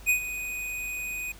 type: tone with ADSR envelope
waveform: square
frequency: 2489 Hz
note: D#7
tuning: in tune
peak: -19 dBFS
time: 0.06-1.32 s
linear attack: 35 ms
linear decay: 100 ms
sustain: -13 dB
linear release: 4 ms
effects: added 50 Hz sine -47 dBFS peak until 1.39 s + pink hiss -51 dBFS RMS until 1.39 s